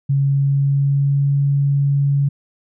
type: tone with pitch glide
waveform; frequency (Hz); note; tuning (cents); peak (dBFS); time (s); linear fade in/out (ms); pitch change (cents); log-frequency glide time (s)
sine; 138.7 to 140.64; C#3 to C#3; +1 to +25; -13; 0.09-2.29; 10; +24; 0.21-1.37
effects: none